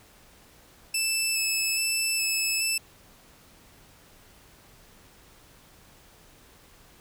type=tone with vibrato; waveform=15% pulse; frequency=2626 Hz; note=E7; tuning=7 cents flat; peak=-17 dBFS; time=0.94-2.78 s; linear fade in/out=5 ms; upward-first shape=square; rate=1.2 Hz; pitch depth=11 cents each way; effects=pink hiss -55 dBFS RMS until 7 s